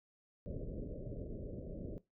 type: low-pass noise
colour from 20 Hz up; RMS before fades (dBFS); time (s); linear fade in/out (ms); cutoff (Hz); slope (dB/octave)
pink; -44; 0.46-1.98; 0; 610; 96
effects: noise-tail reverb RT60 0.2 s tail -18 dB re dry